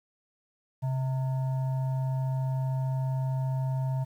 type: tone with frequency modulation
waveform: sine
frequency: 132.4 Hz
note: C3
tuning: 21 cents sharp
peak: -26 dBFS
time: 0.82-4.05 s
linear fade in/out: 20 ms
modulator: 781 Hz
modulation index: 0.3
effects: 10-bit